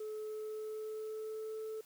sine tone with pitch glide, 430.1 to 437.4 Hz, A4 to A4, -39 to -10 cents, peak -37 dBFS, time 0-1.81 s, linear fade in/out 5 ms, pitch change +29 cents, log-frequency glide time 0.25-1.55 s, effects tanh soft clip ceiling -38 dBFS + white hiss -63 dBFS RMS until 1.85 s

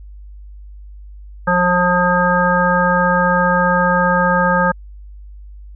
harmonic tone, 178.5 Hz, F3, 38 cents sharp, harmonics 1 / 3 / 5 / 7 / 9, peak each -18 / -18 / -18 / -18 / -18 dBFS, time 1.47-4.72 s, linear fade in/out 10 ms, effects added 50 Hz sine -33 dBFS peak until 5.75 s

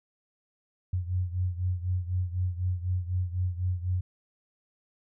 sine beating tone pair, 89.7 / 93.7 Hz, F2 / F#2, +47 / +22 cents, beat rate 4 Hz, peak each -28 / -32 dBFS, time 0.93-4.01 s, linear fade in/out 5 ms, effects none

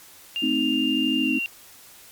sine tone with pitch glide, 2800 to 2761 Hz, F7 to F7, +4 to -20 cents, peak -24 dBFS, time 0.36-1.46 s, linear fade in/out 0 ms, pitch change -24 cents, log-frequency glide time 1.19-1.31 s
sine chord, A diminished, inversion none, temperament equal with one note detuned, 220 / 261.6 / 314.2 Hz, A3 / C4 / Eb4, 0 / 0 / +17 cents, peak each -29 / -24 / -25 dBFS, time 0.42-1.39 s, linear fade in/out 10 ms
effects white hiss -48 dBFS RMS until 2.11 s + MP3 96 kbps

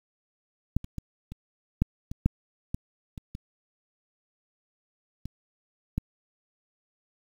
clicks, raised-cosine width 5 ms, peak -11 / -27 / -21 / -26 / -9 / -22 / -8 / -17 / -26 / -24 / -23 / -14 dBFS, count 12, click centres 0.766 / 0.844 / 0.983 / 1.32 / 1.82 / 2.115 / 2.26 / 2.745 / 3.178 / 3.351 / 5.256 / 5.98 s, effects 8-bit

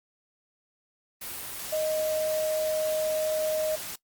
sine tone in noise, 622.3 Hz, D#5, in tune, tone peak -25 dBFS, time 1.72-3.76 s, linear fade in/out 10 ms, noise white, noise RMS -37 dBFS, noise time 1.21-3.96 s, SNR +9 dB, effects noise-tail reverb RT60 0.1 s tail -20 dB re dry + Opus 32 kbps

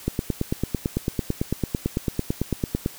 click train, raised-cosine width 3 ms, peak -9 dBFS, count 26, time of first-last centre 0.08-2.861 s, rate 8.99 Hz, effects white hiss -43 dBFS RMS until 2.98 s

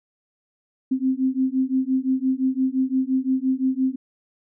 sine beating tone pair, 258.8 / 264.6 Hz, C4 / C4, -19 / +20 cents, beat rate 5.8 Hz, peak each -22 dBFS, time 0.91-3.96 s, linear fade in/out 10 ms, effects none

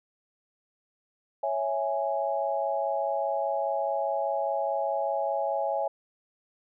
sine chord, C# minor, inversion none, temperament equal, 554.4 / 659.3 / 830.6 Hz, C#5 / E5 / G#5, 0 / 0 / 0 cents, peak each -30 dBFS, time 1.43-5.88 s, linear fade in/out 5 ms, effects none

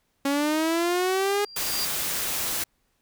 sawtooth linear sweep, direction up, 275.1 to 414 Hz, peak -18 dBFS, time 0.25-1.45 s, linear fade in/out 5 ms
sine tone with exponential growth, 4751 Hz, D8, 19 cents sharp, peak -26 dBFS, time 1.02-1.85 s, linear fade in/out 1 ms, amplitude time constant 180 ms
white noise, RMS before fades -28 dBFS, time 1.56-2.64 s, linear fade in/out 5 ms
effects pink hiss -71 dBFS RMS until 3.01 s

